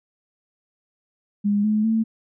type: tone with pitch steps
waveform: sine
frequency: 204.5 / 213.6 / 223 Hz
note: G#3 / G#3 / A3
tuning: -26 / +49 / +23 cents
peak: -17 dBFS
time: 1.44-2.04 s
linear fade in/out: 20 ms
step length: 200 ms
effects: none